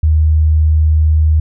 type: tone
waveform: sine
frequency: 77.78 Hz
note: D#2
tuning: in tune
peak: -7 dBFS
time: 0.03-1.4 s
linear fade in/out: 5 ms
effects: none